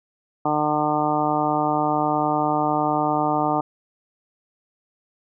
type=harmonic tone; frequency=150.7 Hz; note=D3; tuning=45 cents sharp; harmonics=1 / 2 / 3 / 4 / 5 / 6 / 7 / 8; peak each=-31 / -25 / -31 / -28 / -23 / -26 / -31 / -28 dBFS; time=0.45-3.61 s; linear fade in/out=5 ms; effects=none